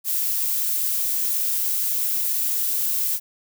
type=noise; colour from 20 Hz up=violet; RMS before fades=-23 dBFS; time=0.04-3.2 s; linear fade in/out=50 ms; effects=none